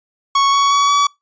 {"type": "tone with pitch steps", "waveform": "45% pulse", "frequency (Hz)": [1108.7, 1119, 1129.4, 1139.9], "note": ["C#6", "C#6", "C#6", "C#6"], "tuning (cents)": [0, 16, 32, 48], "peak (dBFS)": -11, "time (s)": [0.35, 1.07], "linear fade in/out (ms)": 5, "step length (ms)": 180, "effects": ["noise-tail reverb RT60 0.2 s tail -25 dB re dry", "resampled to 16000 Hz"]}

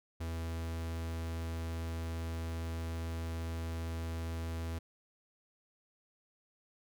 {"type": "tone", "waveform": "45% pulse", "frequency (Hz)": 82.41, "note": "E2", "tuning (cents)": 0, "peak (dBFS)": -36, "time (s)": [0.2, 4.79], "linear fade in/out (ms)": 10, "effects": []}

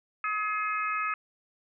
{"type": "harmonic tone", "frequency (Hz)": 423.4, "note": "G#4", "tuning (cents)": 33, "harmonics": [3, 4, 5, 6], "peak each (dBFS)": [-29, -37, -37, -35], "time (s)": [0.24, 1.14], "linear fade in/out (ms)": 2, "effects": []}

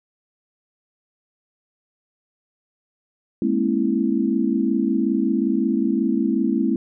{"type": "chord", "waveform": "sine", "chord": "A# half-diminished seventh", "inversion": "third", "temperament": "equal with one note detuned", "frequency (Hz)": [207.7, 233.1, 270.1, 329.6], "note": ["G#3", "A#3", "C#4", "E4"], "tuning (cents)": [0, 0, -45, 0], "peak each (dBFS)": -23, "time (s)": [3.42, 6.76], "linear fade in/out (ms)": 2, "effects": []}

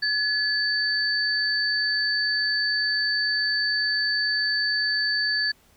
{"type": "tone pair together", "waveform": "sine", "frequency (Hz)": [1704, 4549], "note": ["G#6", "C#8"], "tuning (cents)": [44, 44], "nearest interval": "octave + perfect fourth", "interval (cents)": 1700, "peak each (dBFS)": -24, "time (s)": [0.02, 5.52], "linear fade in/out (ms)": 10, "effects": ["pink hiss -59 dBFS RMS until 5.76 s"]}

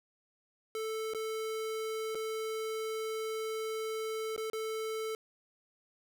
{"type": "tone with dropouts", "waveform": "square", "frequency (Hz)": 440, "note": "A4", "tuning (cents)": 0, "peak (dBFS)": -35, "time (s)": [0.75, 5.15], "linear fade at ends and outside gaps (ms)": 1, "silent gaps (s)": [[1.136, 1.147], [2.148, 2.153], [4.363, 4.378], [4.5, 4.532]], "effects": []}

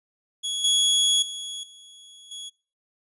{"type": "tone with level steps", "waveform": "sawtooth", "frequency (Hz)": 3352, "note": "G#7", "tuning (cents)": 15, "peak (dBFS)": [-23, -15, -29, -43, -32], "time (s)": [0.43, 2.5], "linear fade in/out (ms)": 20, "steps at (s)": [0.64, 1.22, 1.63, 2.31], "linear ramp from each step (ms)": 5, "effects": ["noise-tail reverb RT60 0.4 s tail -25 dB re dry", "resampled to 24000 Hz"]}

